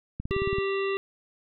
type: click train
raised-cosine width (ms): 5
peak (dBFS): -20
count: 8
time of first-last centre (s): 0.2-0.585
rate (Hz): 18.2
type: harmonic tone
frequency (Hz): 391.8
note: G4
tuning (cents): -1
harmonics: 1 / 3 / 5 / 7 / 9 / 10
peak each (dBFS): -26 / -35 / -37 / -36 / -46 / -47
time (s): 0.31-0.97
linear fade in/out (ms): 0
effects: none